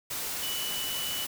sine tone in noise, 2966 Hz, F#7, 4 cents sharp, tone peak -34 dBFS, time 0.42-1.25 s, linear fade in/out 10 ms, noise white, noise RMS -34 dBFS, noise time 0.1-1.27 s, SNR -3 dB, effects none

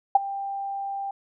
sine tone with ADSR envelope, 791 Hz, G5, 15 cents sharp, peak -9 dBFS, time 0.15-1.11 s, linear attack 5 ms, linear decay 20 ms, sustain -19 dB, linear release 4 ms, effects none

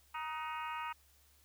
harmonic tone with a mistuned harmonic, 313.8 Hz, D#4, 15 cents sharp, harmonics 3 / 4 / 5 / 6 / 7 / 8 / 9, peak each -41 / -43 / -50 / -51 / -52 / -49 / -53 dBFS, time 0.14-0.93 s, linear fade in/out 10 ms, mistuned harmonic 5, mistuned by -62 cents, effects added 70 Hz sine -68 dBFS peak until 1.44 s + white hiss -68 dBFS RMS until 1.44 s

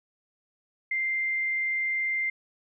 sine tone, 2093 Hz, C7, in tune, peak -25 dBFS, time 0.91-2.3 s, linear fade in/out 5 ms, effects none

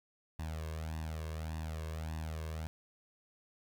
sawtooth tone with flanger, 79.3 Hz, D#2, 33 cents sharp, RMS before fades -40 dBFS, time 0.39-2.67 s, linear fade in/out 0 ms, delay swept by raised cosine 1.1 to 1.87 ms, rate 1.7 Hz, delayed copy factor +0.75, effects none

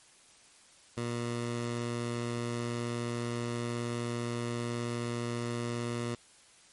15% pulse tone, 119 Hz, A#2, 36 cents sharp, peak -26 dBFS, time 0.97-6.15 s, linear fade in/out 5 ms, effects white hiss -59 dBFS RMS until 6.72 s + MP3 48 kbps

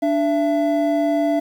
triangle tone pair together, 293.8 / 669.9 Hz, D4 / E5, +1 / +28 cents, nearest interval octave + major second, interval 1427 cents, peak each -17 dBFS, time 0.02-1.4 s, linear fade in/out 10 ms, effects 8-bit

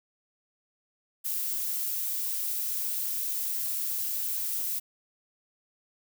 violet noise, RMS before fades -31 dBFS, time 1.24-4.8 s, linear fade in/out 20 ms, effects none

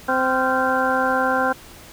harmonic tone with a mistuned harmonic, 259.7 Hz, C4, 13 cents flat, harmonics 1 / 2 / 3 / 4 / 5 / 6, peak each -26 / -23 / -23 / -25 / -24 / -25 dBFS, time 0.08-1.53 s, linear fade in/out 10 ms, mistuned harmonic 5, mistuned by +110 cents, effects pink hiss -43 dBFS RMS until 1.92 s

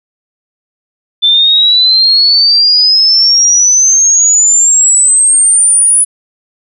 sine exponential sweep, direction up, 3520 to 9956 Hz, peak -4 dBFS, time 1.22-6.05 s, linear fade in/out 20 ms, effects none

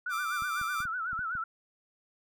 sine tone with vibrato, 1400 Hz, F6, 4 cents sharp, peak -31 dBFS, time 0.06-1.44 s, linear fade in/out 5 ms, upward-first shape sine, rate 8 Hz, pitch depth 130 cents each way
sawtooth tone with tremolo, 1184 Hz, D6, 14 cents sharp, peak -30 dBFS, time 0.09-0.86 s, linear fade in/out 50 ms, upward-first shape triangle, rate 4.6 Hz, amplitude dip 30%
clicks, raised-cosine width 5 ms, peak -35 dBFS, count 7, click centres 0.422 / 0.614 / 0.804 / 0.854 / 1.131 / 1.192 / 1.353 s
effects none

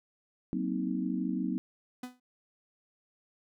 sine chord, C half-diminished seventh, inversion second, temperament just, 188.37 / 235.5 / 261.6 / 314 Hz, Gb3 / Bb3 / C4 / Eb4, +31 / +18 / 0 / +16 cents, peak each -34 / -36 / -34 / -36 dBFS, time 0.53-1.58 s, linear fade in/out 0 ms
45% pulse tone with exponential decay, 250 Hz, B3, 21 cents sharp, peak -35 dBFS, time 2.03-2.2 s, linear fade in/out 5 ms, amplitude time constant 36 ms
effects none

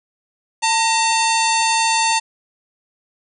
harmonic tone with a mistuned harmonic, 898 Hz, A5, 35 cents sharp, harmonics 1 / 2 / 3 / 4 / 5 / 6 / 7 / 8 / 9 / 10, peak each -17 / -26 / -22 / -27 / -24 / -36 / -27 / -27 / -36 / -28 dBFS, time 0.62-2.2 s, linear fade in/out 20 ms, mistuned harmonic 2, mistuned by +79 cents, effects none

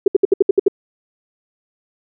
sine tone bursts, 392 Hz, G4, in tune, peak -6 dBFS, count 8, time 0.06-0.682 s, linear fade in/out 5 ms, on 20 ms, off 66 ms, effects none

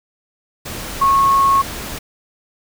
sine tone in noise, 1096 Hz, C#6, 20 cents flat, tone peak -10 dBFS, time 1.01-1.62 s, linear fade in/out 10 ms, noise pink, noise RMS -28 dBFS, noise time 0.65-1.99 s, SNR +15 dB, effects none

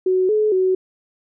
sine tone with pitch steps, 371.7 / 427.4 / 373.7 Hz, F#4 / G#4 / F#4, +8 / +50 / +17 cents, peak -14 dBFS, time 0.06-0.75 s, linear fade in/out 5 ms, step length 230 ms, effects none

